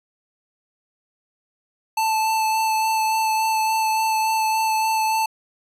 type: tone with vibrato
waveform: square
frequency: 880 Hz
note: A5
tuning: in tune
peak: -19 dBFS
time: 1.97-5.26 s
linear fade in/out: 5 ms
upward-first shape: sine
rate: 3.5 Hz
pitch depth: 12 cents each way
effects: resampled to 32000 Hz